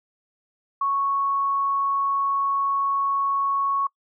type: tone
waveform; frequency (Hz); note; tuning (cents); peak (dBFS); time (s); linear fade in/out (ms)
sine; 1107; C#6; -3; -20; 0.81-3.87; 5
effects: noise-tail reverb RT60 0.1 s tail -25 dB re dry